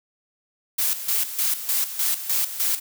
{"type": "noise with tremolo", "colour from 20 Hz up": "blue", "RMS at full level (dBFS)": -22, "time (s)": [0.78, 2.8], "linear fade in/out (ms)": 10, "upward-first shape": "square", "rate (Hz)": 3.3, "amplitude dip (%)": 70, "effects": []}